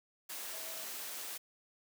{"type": "tone in noise", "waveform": "sine", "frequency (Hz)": 647, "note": "E5", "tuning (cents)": -32, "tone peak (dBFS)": -53, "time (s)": [0.52, 0.85], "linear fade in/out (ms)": 10, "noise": "white", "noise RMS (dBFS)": -43, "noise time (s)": [0.29, 1.38], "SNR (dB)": -13, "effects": ["high-pass 300 Hz 12 dB/octave"]}